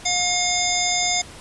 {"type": "harmonic tone", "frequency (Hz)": 716, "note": "F5", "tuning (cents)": 43, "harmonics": [1, 3, 5, 7, 9, 10], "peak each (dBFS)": [-26, -26, -26, -26, -26, -26], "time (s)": [0.05, 1.22], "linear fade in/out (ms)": 10, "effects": ["pink hiss -41 dBFS RMS until 1.4 s", "resampled to 24000 Hz"]}